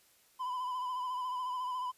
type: tone with vibrato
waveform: triangle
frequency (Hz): 1006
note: B5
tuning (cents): +32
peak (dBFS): -32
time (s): 0.39-1.92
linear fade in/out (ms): 20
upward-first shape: sine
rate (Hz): 14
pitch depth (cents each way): 40
effects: white hiss -66 dBFS RMS until 1.97 s + resampled to 32000 Hz

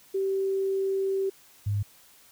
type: tone pair in turn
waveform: sine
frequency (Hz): 387.3 / 102.34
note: G4 / G#2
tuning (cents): -21 / -25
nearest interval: octave + major seventh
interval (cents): 2304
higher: first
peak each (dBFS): -24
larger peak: neither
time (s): 0.14-1.3 / 1.66-1.83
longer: first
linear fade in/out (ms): 10
effects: white hiss -56 dBFS RMS until 2.31 s

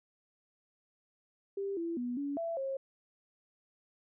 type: tone with pitch steps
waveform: sine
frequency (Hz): 395.4 / 335.7 / 244.4 / 283.6 / 668 / 539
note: G4 / E4 / B3 / C#4 / E5 / C#5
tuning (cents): +15 / +32 / -18 / +40 / +23 / -49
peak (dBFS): -33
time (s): 1.57-2.77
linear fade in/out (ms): 5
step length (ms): 200
effects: none

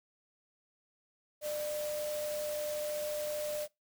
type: tone in noise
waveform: sine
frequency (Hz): 599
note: D5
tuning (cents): +34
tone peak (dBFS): -34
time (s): 1.41-3.68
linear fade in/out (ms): 50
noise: white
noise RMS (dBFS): -44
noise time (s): 1.41-3.68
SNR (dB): +7
effects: noise-tail reverb RT60 0.2 s tail -22 dB re dry

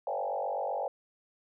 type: tone with frequency modulation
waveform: sine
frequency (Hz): 680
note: F5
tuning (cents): -46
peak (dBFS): -30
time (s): 0.07-0.88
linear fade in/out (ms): 2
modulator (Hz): 47.9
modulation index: 3.7
effects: none

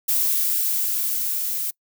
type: noise with level ramp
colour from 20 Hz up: violet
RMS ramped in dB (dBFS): -20 to -26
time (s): 0.08-1.71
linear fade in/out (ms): 10
effects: noise-tail reverb RT60 0.1 s tail -25 dB re dry

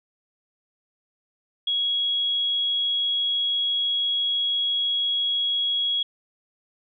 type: tone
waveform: sine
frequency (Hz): 3322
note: G#7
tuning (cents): 0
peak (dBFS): -21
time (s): 1.67-6.03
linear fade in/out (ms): 5
effects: none

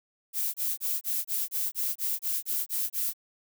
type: noise bursts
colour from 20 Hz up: violet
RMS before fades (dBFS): -29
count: 12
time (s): 0.33-3.136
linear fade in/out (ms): 50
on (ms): 210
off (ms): 26
effects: none

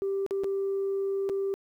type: tone with dropouts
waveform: sine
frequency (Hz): 392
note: G4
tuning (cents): 0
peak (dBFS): -25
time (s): 0.02-1.54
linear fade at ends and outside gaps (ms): 0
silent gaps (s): 0.264-0.309 / 0.436-0.443 / 1.291-1.297
effects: tanh soft clip ceiling -23 dBFS + 11-bit

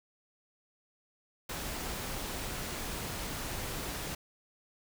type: noise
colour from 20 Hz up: pink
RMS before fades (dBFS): -38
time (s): 1.49-4.15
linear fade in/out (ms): 5
effects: none

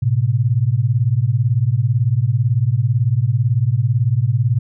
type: beating tone pair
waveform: sine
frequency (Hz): 110 / 128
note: A2 / C3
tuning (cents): 0 / -38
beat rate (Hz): 18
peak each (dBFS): -16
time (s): 0.02-4.59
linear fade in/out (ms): 10
effects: none

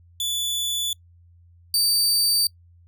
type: tone pair in turn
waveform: sawtooth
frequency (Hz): 3465 / 4625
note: A7 / D8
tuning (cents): -27 / -27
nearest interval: perfect fourth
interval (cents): 500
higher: second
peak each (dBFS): -20 / -15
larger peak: second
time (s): 0.2-0.93 / 1.74-2.47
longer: neither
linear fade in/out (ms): 2
effects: noise-tail reverb RT60 0.1 s tail -24 dB re dry + added 86 Hz sine -50 dBFS peak until 2.87 s

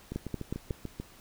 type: two click trains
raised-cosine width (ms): 3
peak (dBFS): -23 / -19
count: 7 / 4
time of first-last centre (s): 0.12-1 / 0.16-0.708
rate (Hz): 6.82 / 5.47
effects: pink hiss -55 dBFS RMS until 1.2 s

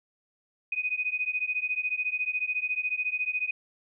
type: beating tone pair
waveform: sine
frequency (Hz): 2489 / 2503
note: D#7 / D#7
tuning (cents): 0 / +10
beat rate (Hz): 14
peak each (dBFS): -30 / -30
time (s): 0.72-3.51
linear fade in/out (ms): 5
effects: none

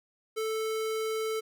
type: tone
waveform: square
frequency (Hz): 440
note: A4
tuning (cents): 0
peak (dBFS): -30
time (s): 0.36-1.41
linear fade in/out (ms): 20
effects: none

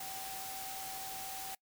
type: tone in noise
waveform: sine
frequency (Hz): 770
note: G5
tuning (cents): -31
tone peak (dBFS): -45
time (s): 0-1.55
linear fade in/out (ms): 5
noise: white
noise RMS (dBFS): -44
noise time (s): 0-1.55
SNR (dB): -4
effects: noise-tail reverb RT60 0.1 s tail -24 dB re dry

